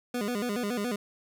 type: tone with vibrato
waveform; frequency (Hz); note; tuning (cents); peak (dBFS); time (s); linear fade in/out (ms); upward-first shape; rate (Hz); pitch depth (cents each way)
25% pulse; 223.8; A3; +30; -25; 0.14-0.96; 5; square; 7.1; 160
effects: none